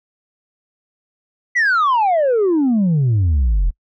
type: exponential sweep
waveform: sine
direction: down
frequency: 2022 to 38.89 Hz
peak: -10 dBFS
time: 1.55-3.71 s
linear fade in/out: 20 ms
effects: noise-tail reverb RT60 0.1 s tail -26 dB re dry + tanh soft clip ceiling -11 dBFS